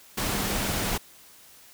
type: tone in noise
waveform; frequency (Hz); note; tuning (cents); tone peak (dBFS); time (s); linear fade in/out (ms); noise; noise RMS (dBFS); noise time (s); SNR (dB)
sine; 198.9; G3; +25; -36; 0.2-0.96; 10; pink; -28; 0.17-0.98; -11
effects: white hiss -52 dBFS RMS until 1.73 s